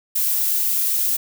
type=noise; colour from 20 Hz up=violet; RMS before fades=-20 dBFS; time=0.15-1.17 s; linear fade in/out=10 ms; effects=none